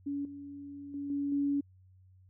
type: tone with level steps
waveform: sine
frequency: 283.3 Hz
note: C#4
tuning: 38 cents sharp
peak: -32 / -42 / -35 / -30 / -27 dBFS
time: 0.06-1.61 s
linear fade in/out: 10 ms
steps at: 0.25 / 0.94 / 1.1 / 1.32 s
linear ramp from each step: 2 ms
effects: added 93 Hz sine -57 dBFS peak until 2.29 s